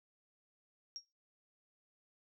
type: tone with exponential decay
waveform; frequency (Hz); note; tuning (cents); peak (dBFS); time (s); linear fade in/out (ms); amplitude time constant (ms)
sine; 5588; F8; 0; -38; 0.96-1.06; 0; 20
effects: noise-tail reverb RT60 0.3 s tail -25 dB re dry